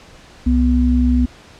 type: tone pair together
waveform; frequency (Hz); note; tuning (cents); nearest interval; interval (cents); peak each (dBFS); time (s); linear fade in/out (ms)
sine; 65.41 / 247; C2 / B3; 0 / 0; octave + major seventh; 2300; -14; 0.46-1.26; 10
effects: pink hiss -43 dBFS RMS until 1.59 s + low-pass 6000 Hz 12 dB/octave